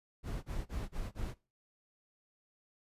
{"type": "noise bursts", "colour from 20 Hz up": "brown", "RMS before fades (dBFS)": -38, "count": 5, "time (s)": [0.23, 1.346], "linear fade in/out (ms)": 50, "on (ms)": 200, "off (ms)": 29, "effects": ["noise-tail reverb RT60 0.3 s tail -20 dB re dry", "resampled to 32000 Hz"]}